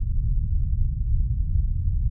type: low-pass noise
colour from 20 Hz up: pink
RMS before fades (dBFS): -22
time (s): 0-2.1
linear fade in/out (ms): 20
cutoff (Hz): 110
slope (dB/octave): 24
effects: none